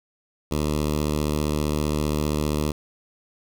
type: tone with notch filter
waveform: 10% pulse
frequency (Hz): 75.2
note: D2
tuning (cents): +42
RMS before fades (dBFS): -24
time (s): 0.51-2.72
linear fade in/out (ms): 5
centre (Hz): 1700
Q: 1.3
effects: none